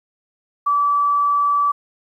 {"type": "tone", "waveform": "sine", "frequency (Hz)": 1154, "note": "D6", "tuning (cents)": -31, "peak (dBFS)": -14, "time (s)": [0.66, 1.72], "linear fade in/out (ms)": 10, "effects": ["9-bit"]}